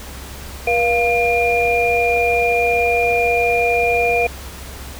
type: tone cluster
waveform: sine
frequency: 478.6 / 696 / 2408 Hz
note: A#4 / F5 / D7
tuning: +46 / -6 / +43 cents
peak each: -18 dBFS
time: 0.67-4.27 s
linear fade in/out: 5 ms
effects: added 67 Hz sine -33 dBFS peak until 4.99 s + pink hiss -35 dBFS RMS until 4.99 s